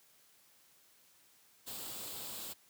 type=noise with comb filter; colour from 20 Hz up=white; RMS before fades=-44 dBFS; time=1.66-2.54 s; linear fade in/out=20 ms; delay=0.25 ms; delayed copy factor=+0.5; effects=white hiss -66 dBFS RMS until 2.69 s + high-pass 80 Hz 12 dB/octave